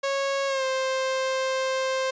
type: tone with pitch glide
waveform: sawtooth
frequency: 550 to 525.5 Hz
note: C#5 to C5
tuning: -14 to +7 cents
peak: -20 dBFS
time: 0.03-2.11 s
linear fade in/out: 10 ms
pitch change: -79 cents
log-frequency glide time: 0.47-0.64 s
effects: resampled to 16000 Hz